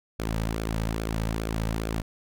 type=tone with flanger; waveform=sawtooth; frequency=55 Hz; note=A1; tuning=in tune; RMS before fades=-29 dBFS; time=0.19-2.02 s; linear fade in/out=10 ms; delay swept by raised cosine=1 to 2.9 ms; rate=2.4 Hz; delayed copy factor=-0.55; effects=none